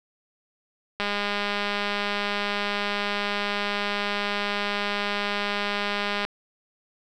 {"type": "click train", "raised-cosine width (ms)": 0.3, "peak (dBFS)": -11, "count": 1072, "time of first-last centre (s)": [1, 6.25], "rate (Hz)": 204, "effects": []}